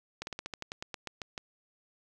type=slowing click train; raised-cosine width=0.2 ms; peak=-20 dBFS; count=13; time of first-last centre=0.22-1.378 s; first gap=51 ms; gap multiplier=1.11; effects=none